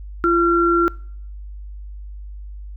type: tone pair together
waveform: sine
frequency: 341.8 / 1367.2 Hz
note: F4 / F6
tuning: -37 / -37 cents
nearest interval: 2 octaves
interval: 2400 cents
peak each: -16 dBFS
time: 0.24-0.88 s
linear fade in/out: 0 ms
effects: noise-tail reverb RT60 0.6 s tail -24 dB re dry + added 50 Hz sine -31 dBFS peak until 2.76 s